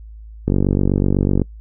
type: click train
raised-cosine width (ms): 3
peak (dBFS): -3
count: 46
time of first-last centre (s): 0.48-1.417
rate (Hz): 48
effects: noise-tail reverb RT60 0.1 s tail -25 dB re dry + added 54 Hz sine -34 dBFS peak until 1.6 s